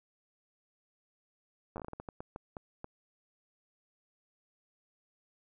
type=slowing click train; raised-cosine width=1 ms; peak=-27 dBFS; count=14; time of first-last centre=1.76-2.844 s; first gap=9 ms; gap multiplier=1.33; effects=none